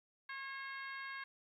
harmonic tone with a mistuned harmonic, 540 Hz, C#5, 45 cents flat, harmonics 2 / 3 / 4 / 5 / 6 / 7 / 8, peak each -49 / -46 / -49 / -57 / -61 / -61 / -59 dBFS, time 0.29-1.24 s, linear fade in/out 5 ms, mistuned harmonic 3, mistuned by +19 cents, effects 13-bit

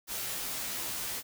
white noise with comb filter, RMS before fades -36 dBFS, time 0.07-1.23 s, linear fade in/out 50 ms, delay 13 ms, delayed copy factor -0.8, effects none

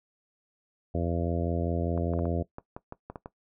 harmonic tone, 85 Hz, F2, 46 cents flat, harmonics 1 / 2 / 3 / 4 / 5 / 6 / 7 / 8, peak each -30 / -33 / -35 / -36 / -37 / -38 / -38 / -39 dBFS, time 0.94-2.43 s, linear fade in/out 10 ms
clicks, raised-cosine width 1 ms, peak -24 dBFS, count 10, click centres 1.977 / 2.136 / 2.191 / 2.255 / 2.584 / 2.765 / 2.924 / 3.1 / 3.158 / 3.259 s
effects noise-tail reverb RT60 0.1 s tail -17 dB re dry

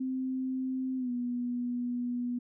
sine tone with pitch glide, 260 to 244 Hz, C4 to B3, -11 to -21 cents, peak -30 dBFS, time 0-2.39 s, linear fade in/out 10 ms, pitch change -110 cents, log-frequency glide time 0.97-1.11 s, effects none

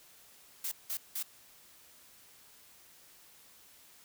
blue noise bursts, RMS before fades -36 dBFS, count 3, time 0.64-1.228 s, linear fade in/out 5 ms, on 76 ms, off 180 ms, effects white hiss -59 dBFS RMS until 4.04 s

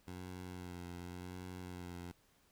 15% pulse tone with vibrato, 89.6 Hz, F2, 45 cents sharp, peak -39 dBFS, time 0.07-2.12 s, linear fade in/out 10 ms, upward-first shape sine, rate 0.89 Hz, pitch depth 35 cents each way, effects pink hiss -71 dBFS RMS until 2.51 s

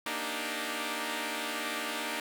5% pulse chord, Eb major seventh, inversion second, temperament equal, 233.1 / 293.7 / 311.1 / 392 Hz, Bb3 / D4 / Eb4 / G4, 0 / 0 / 0 / 0 cents, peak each -27 / -26 / -27 / -30 dBFS, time 0.06-2.2 s, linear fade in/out 2 ms, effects none

